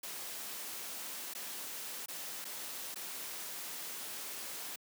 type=noise with dropouts; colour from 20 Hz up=white; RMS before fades=-43 dBFS; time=0.03-4.76 s; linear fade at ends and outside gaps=5 ms; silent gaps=1.337-1.349 / 2.06-2.083 / 2.445-2.451 / 2.945-2.957 s; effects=high-pass 200 Hz 12 dB/octave